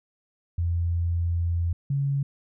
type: tone pair in turn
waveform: sine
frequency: 85.4 / 139.42 Hz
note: F2 / C#3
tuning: -38 / +10 cents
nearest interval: minor sixth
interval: 848 cents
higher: second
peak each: -22 dBFS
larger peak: neither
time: 0.58-1.73 / 1.9-2.23 s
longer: first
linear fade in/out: 5 ms
effects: none